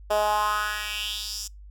10% pulse tone with high-pass filter sweep, 210 Hz, G#3, 19 cents sharp, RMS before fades -27 dBFS, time 0.1-1.48 s, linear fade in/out 10 ms, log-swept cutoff 560 to 6400 Hz, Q 3.5, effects noise-tail reverb RT60 0.2 s tail -25 dB re dry + added 50 Hz sine -42 dBFS peak until 1.7 s

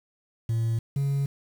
sine tone pair in turn, 114 / 139.42 Hz, A#2 / C#3, -38 / +10 cents, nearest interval minor third, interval 348 cents, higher second, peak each -20 dBFS, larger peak neither, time 0.49-0.79 / 0.96-1.26 s, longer neither, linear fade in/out 5 ms, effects tanh soft clip ceiling -22 dBFS + 8-bit

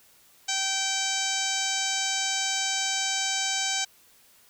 harmonic tone, 775 Hz, G5, 20 cents flat, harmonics 1 / 2 / 3 / 4 / 5 / 6 / 7 / 8 / 9 / 10, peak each -35 / -35 / -35 / -33 / -35 / -36 / -36 / -32 / -34 / -36 dBFS, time 0.48-3.85 s, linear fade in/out 10 ms, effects white hiss -58 dBFS RMS until 4.49 s

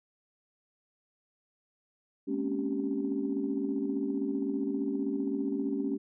sine tone cluster, 212.1 / 236.7 / 265 / 280.3 / 389.4 Hz, G#3 / A#3 / C4 / C#4 / G4, +37 / +27 / +22 / +19 / -12 cents, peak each -36 / -39 / -37 / -31 / -36 dBFS, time 2.27-5.98 s, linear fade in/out 20 ms, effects tanh soft clip ceiling -19 dBFS

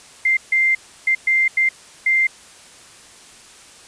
sine tone bursts at uneven times, 2093 Hz, C7, in tune, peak -13 dBFS, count 6, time 0.25-0.37 / 0.52-0.75 / 1.07-1.15 / 1.27-1.48 / 1.57-1.69 / 2.06-2.27 s, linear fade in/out 5 ms, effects white hiss -44 dBFS RMS until 3.87 s + resampled to 22050 Hz

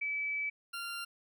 sine / 20% pulse tone pair in turn, 2300 / 1387.4 Hz, D7 / F6, -37 / -12 cents, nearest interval major sixth, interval 875 cents, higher first, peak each -32 / -33 dBFS, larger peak first, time 0.01-0.5 / 0.73-1.05 s, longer first, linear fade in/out 10 ms, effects none

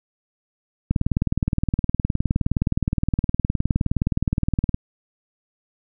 click train, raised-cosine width 5 ms, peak -7 dBFS, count 75, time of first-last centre 0.91-4.744 s, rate 19.3 Hz, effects none

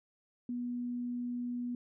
sine tone, 243.6 Hz, B3, 24 cents flat, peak -34 dBFS, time 0.49-1.75 s, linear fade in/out 2 ms, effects none

